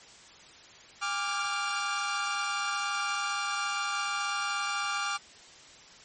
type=chord; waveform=sawtooth; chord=D diminished; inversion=second; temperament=equal with one note detuned; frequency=811.2 / 1174.7 / 1396.9 Hz; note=Ab5 / D6 / F6; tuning=-41 / 0 / 0 cents; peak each=-33 / -29 / -29 dBFS; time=1.01-5.18 s; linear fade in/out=20 ms; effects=white hiss -52 dBFS RMS until 6.04 s + MP3 32 kbps